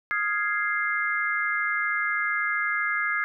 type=chord; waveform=sine; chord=F minor seventh; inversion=third; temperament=equal; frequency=1244.5 / 1396.9 / 1661.2 / 2093 Hz; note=Eb6 / F6 / Ab6 / C7; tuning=0 / 0 / 0 / 0 cents; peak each=-31 / -32 / -27 / -28 dBFS; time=0.11-3.24 s; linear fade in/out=0 ms; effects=none